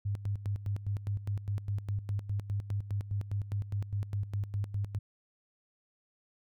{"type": "tone with tremolo", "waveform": "sine", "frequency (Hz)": 101.1, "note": "G#2", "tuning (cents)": -46, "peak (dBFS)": -29, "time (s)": [0.05, 4.99], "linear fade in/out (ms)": 10, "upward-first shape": "square", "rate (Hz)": 4.9, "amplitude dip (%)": 75, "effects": []}